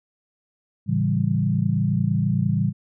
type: chord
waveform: sine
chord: A dominant seventh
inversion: none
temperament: equal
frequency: 110 / 138.59 / 164.81 / 196 Hz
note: A2 / C#3 / E3 / G3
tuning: 0 / 0 / 0 / 0 cents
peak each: -24 dBFS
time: 0.86-2.73 s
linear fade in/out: 50 ms
effects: none